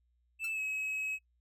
triangle tone with pitch glide, 2637 to 2560 Hz, E7 to D#7, 0 to +49 cents, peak -32 dBFS, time 0.39-1.19 s, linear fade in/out 50 ms, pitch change -51 cents, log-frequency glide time 0.52-0.6 s
5% pulse tone with exponential decay, 1385 Hz, F6, 15 cents flat, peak -31 dBFS, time 0.44-0.53 s, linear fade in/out 5 ms, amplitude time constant 18 ms
effects noise-tail reverb RT60 0.1 s tail -26 dB re dry + added 60 Hz sine -70 dBFS peak until 1.4 s

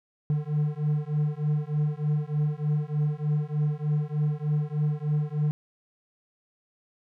triangle beating tone pair, 148.1 / 151.4 Hz, D3 / D#3, +15 / -47 cents, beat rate 3.3 Hz, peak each -25 dBFS, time 0.3-5.51 s, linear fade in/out 0 ms, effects none

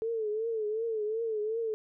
sine tone with vibrato, 440 Hz, A4, in tune, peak -29 dBFS, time 0.02-1.74 s, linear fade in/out 0 ms, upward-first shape triangle, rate 2.7 Hz, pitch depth 100 cents each way, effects none

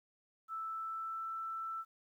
sine tone with pitch glide, 1318.5 to 1328.4 Hz, E6 to E6, 0 to +13 cents, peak -38 dBFS, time 0.48-1.85 s, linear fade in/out 50 ms, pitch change +13 cents, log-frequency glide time 0.67-1.25 s, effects 12-bit

